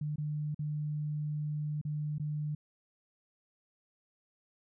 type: tone with dropouts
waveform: sine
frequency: 150 Hz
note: D3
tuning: 37 cents sharp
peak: -32 dBFS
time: 0.01-2.55 s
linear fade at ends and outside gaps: 5 ms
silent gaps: 0.159-0.181 / 0.546-0.591 / 1.814-1.85 / 2.183-2.197 s
effects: none